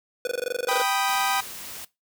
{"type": "tone bursts", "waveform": "square", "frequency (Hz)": 493.9, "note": "B4", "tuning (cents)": 0, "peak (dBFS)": -24, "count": 14, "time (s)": [0.25, 0.818], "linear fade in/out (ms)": 2, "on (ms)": 22, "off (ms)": 20}
{"type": "chord", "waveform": "sawtooth", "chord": "G augmented", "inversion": "none", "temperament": "equal", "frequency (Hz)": [784, 987.8, 1244.5], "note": ["G5", "B5", "D#6"], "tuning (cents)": [0, 0, 0], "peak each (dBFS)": [-21, -24, -24], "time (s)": [0.68, 1.41], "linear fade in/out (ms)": 10}
{"type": "noise", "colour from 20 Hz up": "white", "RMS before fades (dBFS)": -38, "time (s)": [1.08, 1.85], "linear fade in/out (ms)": 5}
{"effects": ["noise-tail reverb RT60 0.2 s tail -19 dB re dry"]}